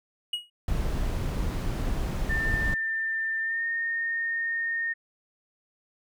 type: tone with exponential decay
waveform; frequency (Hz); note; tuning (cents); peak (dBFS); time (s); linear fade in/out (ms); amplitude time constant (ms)
triangle; 2897; F#7; -37; -22; 0.33-0.5; 5; 35
type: noise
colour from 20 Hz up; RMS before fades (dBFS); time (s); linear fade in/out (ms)
brown; -28; 0.68-2.74; 2
type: tone with pitch glide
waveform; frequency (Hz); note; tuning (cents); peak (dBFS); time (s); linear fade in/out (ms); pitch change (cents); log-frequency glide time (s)
sine; 1792 to 1837.1; A6 to A#6; +31 to -26; -26; 2.29-4.94; 20; +43; 3.41-3.64
effects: none